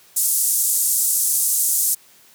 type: band-pass noise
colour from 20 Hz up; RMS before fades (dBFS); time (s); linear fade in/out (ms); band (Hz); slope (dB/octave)
pink; -19; 0.16-1.95; 10; 7700 to 14000; 24
effects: white hiss -51 dBFS RMS until 2.34 s + high-pass 100 Hz 12 dB/octave